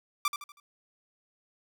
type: tone with echo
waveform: sawtooth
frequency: 1174.7 Hz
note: D6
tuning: in tune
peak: -21 dBFS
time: 0.25-0.28 s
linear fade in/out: 2 ms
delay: 80 ms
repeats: 4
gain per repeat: -8 dB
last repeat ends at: 0.6 s
effects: none